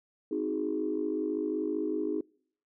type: chord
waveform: sine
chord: Ab dominant seventh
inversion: first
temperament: equal with one note detuned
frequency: 261.6 / 314.4 / 370 / 415.3 Hz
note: C4 / Eb4 / Gb4 / Ab4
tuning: 0 / +18 / 0 / 0 cents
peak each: -37 / -31 / -36 / -33 dBFS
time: 0.31-2.21 s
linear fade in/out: 5 ms
effects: noise-tail reverb RT60 0.6 s tail -26 dB re dry + tanh soft clip ceiling -19 dBFS